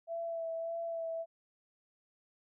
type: tone with vibrato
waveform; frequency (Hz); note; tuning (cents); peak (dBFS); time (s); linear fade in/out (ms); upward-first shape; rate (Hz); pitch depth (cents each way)
sine; 664; E5; +12; -35; 0.07-1.26; 50; sine; 1.7; 20
effects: none